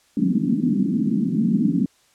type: band-pass noise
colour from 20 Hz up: pink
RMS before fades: -20 dBFS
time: 0.17-1.86 s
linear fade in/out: 2 ms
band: 170 to 280 Hz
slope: 48 dB/octave
effects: white hiss -59 dBFS RMS until 2.14 s + low-pass 9000 Hz 12 dB/octave